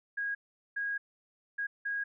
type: tone bursts at uneven times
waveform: sine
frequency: 1641 Hz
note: G#6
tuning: 21 cents flat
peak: -31 dBFS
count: 4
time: 0.17-0.35 / 0.76-0.98 / 1.58-1.67 / 1.85-2.04 s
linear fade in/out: 10 ms
effects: none